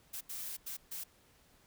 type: noise bursts at uneven times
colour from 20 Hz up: blue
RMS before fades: -42 dBFS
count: 4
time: 0.13-0.21 / 0.29-0.57 / 0.66-0.77 / 0.91-1.04 s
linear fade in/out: 10 ms
effects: pink hiss -66 dBFS RMS until 1.66 s